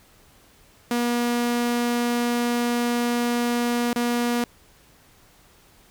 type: tone with dropouts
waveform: sawtooth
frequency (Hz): 239.7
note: A#3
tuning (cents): +48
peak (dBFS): -17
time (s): 0.91-4.44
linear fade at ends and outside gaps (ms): 2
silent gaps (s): 3.931-3.96
effects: pink hiss -55 dBFS RMS until 5.9 s